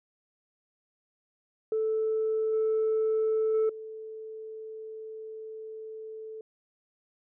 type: tone with level steps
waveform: sine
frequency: 438.8 Hz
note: A4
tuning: 5 cents flat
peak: -24 / -22 / -20 / -38 dBFS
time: 1.72-6.41 s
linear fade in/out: 2 ms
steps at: 2.53 / 3.54 / 3.69 s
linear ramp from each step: 5 ms
effects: tanh soft clip ceiling -21 dBFS